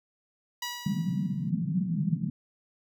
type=tone with exponential decay; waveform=10% pulse; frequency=970 Hz; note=B5; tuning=31 cents flat; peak=-22 dBFS; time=0.62-1.5 s; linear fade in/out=5 ms; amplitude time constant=190 ms
type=band-pass noise; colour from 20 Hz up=white; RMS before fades=-29 dBFS; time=0.86-2.3 s; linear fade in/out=5 ms; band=150 to 200 Hz; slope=48 dB/octave
effects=none